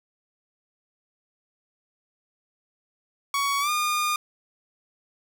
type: tone with pitch glide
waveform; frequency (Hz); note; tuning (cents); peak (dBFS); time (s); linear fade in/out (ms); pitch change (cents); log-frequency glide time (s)
sawtooth; 1121 to 1215.4; C#6 to D#6; +19 to -41; -19; 3.34-4.16; 2; +140; 3.6-3.7
effects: none